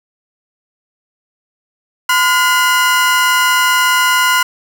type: tone pair together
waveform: 30% pulse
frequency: 1016.9 / 1431 Hz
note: C6 / F6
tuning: -50 / +42 cents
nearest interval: tritone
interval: 592 cents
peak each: -10 dBFS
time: 2.09-4.43 s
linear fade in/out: 5 ms
effects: none

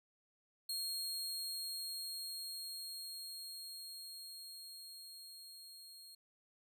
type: tone with level ramp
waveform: sawtooth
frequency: 4256 Hz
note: C8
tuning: 29 cents sharp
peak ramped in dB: -35 to -51 dBFS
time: 0.69-6.15 s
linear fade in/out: 5 ms
effects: none

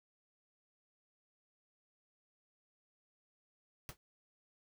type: noise with exponential decay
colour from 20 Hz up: pink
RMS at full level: -42 dBFS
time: 3.89-3.97 s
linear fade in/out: 0 ms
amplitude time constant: 17 ms
effects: none

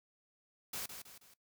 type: noise with echo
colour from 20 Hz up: white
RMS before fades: -41 dBFS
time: 0.73-0.86 s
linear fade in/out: 5 ms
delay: 160 ms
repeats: 3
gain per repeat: -7 dB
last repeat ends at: 1.34 s
effects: noise-tail reverb RT60 0.1 s tail -18 dB re dry

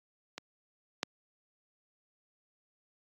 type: clicks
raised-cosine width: 0.2 ms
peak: -22 / -12 dBFS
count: 2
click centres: 0.38 / 1.031 s
effects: high-pass 200 Hz 12 dB/octave + AAC 48 kbps

